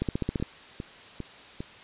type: two click trains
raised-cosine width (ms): 3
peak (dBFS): -14 / -21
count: 7 / 4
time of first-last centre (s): 0.02-0.425 / 0.4-1.605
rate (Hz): 14.8 / 2.49
effects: white hiss -48 dBFS RMS until 1.83 s + resampled to 8000 Hz